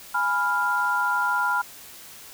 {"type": "chord", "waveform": "sine", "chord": "F diminished", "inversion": "first", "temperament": "equal", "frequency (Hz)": [830.6, 987.8, 1396.9], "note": ["Ab5", "Cb6", "F6"], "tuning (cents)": [0, 0, 0], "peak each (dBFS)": [-29, -25, -23], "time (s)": [0.14, 1.62], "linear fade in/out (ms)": 10, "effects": ["white hiss -44 dBFS RMS until 2.33 s"]}